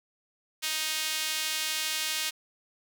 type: tone with high-pass filter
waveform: sawtooth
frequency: 312.5 Hz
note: D#4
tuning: 8 cents sharp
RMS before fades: -31 dBFS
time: 0.62-2.31 s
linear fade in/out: 20 ms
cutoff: 2900 Hz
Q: 0.99
effects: 9-bit